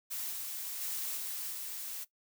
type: noise with level steps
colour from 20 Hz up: blue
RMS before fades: -38 / -40 / -37 / -39 / -41 dBFS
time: 0.1-2.05 s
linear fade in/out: 20 ms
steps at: 0.31 / 0.8 / 1.16 / 1.51 s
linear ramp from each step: 20 ms
effects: noise-tail reverb RT60 0.1 s tail -17 dB re dry